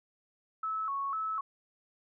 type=tone with vibrato; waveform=sine; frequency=1200 Hz; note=D6; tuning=37 cents sharp; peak=-31 dBFS; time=0.63-1.41 s; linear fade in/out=5 ms; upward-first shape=square; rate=2 Hz; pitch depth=140 cents each way; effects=none